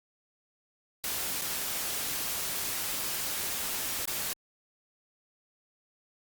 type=noise with dropouts; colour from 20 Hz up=white; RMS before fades=-33 dBFS; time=1.04-4.33 s; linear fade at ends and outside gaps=0 ms; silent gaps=1.413-1.419 / 4.054-4.077 s; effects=Opus 48 kbps